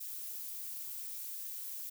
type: noise with amplitude modulation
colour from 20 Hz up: violet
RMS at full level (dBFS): -40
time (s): 0-1.9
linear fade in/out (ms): 10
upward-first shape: sine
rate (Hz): 291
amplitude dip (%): 60
effects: none